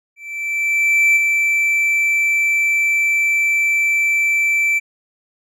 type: tone with ADSR envelope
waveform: triangle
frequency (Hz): 2330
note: D7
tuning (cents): -14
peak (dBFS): -8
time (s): 0.16-4.8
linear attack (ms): 1000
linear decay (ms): 18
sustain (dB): -4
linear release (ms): 25
effects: none